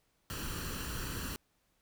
pink noise with comb filter, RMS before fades -39 dBFS, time 0.3-1.36 s, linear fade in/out 0 ms, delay 0.69 ms, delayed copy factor +0.65, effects pink hiss -75 dBFS RMS until 1.81 s

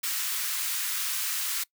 white high-pass noise, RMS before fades -30 dBFS, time 0.03-1.64 s, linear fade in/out 10 ms, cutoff 1200 Hz, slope 24 dB/octave, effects noise-tail reverb RT60 0.1 s tail -22 dB re dry

